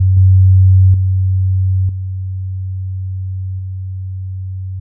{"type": "tone with level steps", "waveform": "sine", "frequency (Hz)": 94.1, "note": "F#2", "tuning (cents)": 30, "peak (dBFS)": [-7, -4, -10, -18, -20], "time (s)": [0, 4.8], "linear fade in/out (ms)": 10, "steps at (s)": [0.17, 0.94, 1.89, 3.59], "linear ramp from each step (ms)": 2, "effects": []}